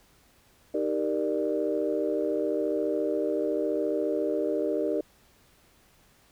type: chord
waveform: sine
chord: Eb major seventh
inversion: none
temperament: equal with one note detuned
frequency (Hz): 311.1 / 392 / 466.2 / 593.5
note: Eb4 / G4 / Bb4 / D5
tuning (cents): 0 / 0 / 0 / +18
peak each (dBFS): -30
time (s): 0.74-5.01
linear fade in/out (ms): 5
effects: tanh soft clip ceiling -15 dBFS + pink hiss -61 dBFS RMS until 6.31 s